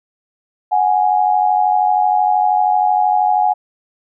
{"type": "tone pair together", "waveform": "sine", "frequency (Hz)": [737.7, 830.6], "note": ["F#5", "G#5"], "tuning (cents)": [-5, 0], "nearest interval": "major second", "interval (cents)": 205, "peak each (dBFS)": -14, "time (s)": [0.71, 3.54], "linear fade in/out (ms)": 20, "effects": []}